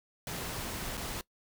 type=noise with dropouts; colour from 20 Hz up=pink; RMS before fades=-38 dBFS; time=0.27-1.21 s; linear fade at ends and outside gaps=1 ms; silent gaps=0.971-0.976 s; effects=noise-tail reverb RT60 0.1 s tail -21 dB re dry